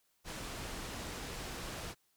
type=low-pass noise; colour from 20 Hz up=pink; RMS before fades=-43 dBFS; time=0.24-1.95 s; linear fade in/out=50 ms; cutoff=9500 Hz; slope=12 dB/octave; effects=white hiss -75 dBFS RMS until 2.16 s